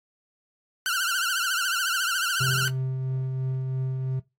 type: tone with vibrato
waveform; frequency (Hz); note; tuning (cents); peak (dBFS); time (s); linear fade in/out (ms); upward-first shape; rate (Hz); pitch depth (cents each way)
sawtooth; 1454; F#6; -31; -20; 0.86-2.68; 0; triangle; 14; 150
type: tone with tremolo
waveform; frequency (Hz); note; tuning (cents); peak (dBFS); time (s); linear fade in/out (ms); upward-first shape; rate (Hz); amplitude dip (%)
triangle; 130.9; C3; +1; -22; 2.4-4.2; 10; triangle; 3; 30
effects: noise-tail reverb RT60 0.2 s tail -18 dB re dry + AAC 48 kbps